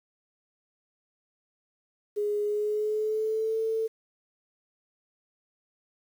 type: tone with pitch glide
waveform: sine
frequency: 415.3 to 445.1 Hz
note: G#4 to A4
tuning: 0 to +20 cents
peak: -25 dBFS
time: 2.16-3.88 s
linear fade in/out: 20 ms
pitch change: +120 cents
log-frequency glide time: 2.44-3.58 s
effects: 9-bit